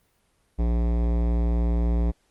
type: tone with hard clipping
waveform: sine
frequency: 58.27 Hz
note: A#1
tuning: in tune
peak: -22 dBFS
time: 0.58-2.12 s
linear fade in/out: 20 ms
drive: 18 dB
effects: pink hiss -67 dBFS RMS until 2.3 s + Opus 32 kbps